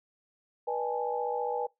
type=tone cluster; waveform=sine; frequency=486.1 / 603 / 813 / 868 Hz; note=B4 / D5 / G#5 / A5; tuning=-28 / +46 / -37 / -24 cents; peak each=-32 / -40 / -33 / -37 dBFS; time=0.67-1.67 s; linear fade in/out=10 ms; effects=noise-tail reverb RT60 0.2 s tail -24 dB re dry